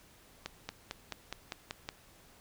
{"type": "accelerating click train", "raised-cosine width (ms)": 0.2, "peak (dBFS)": -20, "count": 8, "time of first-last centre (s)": [0.46, 1.889], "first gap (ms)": 230, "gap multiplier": 0.96, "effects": ["pink hiss -60 dBFS RMS until 2.4 s"]}